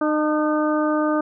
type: harmonic tone with a mistuned harmonic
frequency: 304.8 Hz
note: D#4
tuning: 36 cents flat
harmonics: 1 / 2 / 3 / 4 / 5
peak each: -20 / -23 / -30 / -26 / -32 dBFS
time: 0.01-1.21 s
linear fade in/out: 5 ms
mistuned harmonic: 3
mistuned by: -30 cents
effects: none